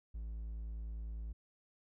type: tone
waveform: triangle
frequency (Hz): 55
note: A1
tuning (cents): 0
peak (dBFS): -38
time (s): 0.14-1.33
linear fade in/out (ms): 10
effects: none